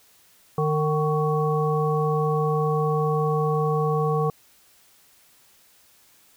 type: harmonic tone with a mistuned harmonic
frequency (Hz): 152.5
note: D#3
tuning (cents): -34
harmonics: 1 / 3 / 5 / 7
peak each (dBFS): -23 / -24 / -30 / -28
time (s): 0.58-4.3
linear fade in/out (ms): 2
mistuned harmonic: 7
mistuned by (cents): +75
effects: white hiss -57 dBFS RMS until 6.36 s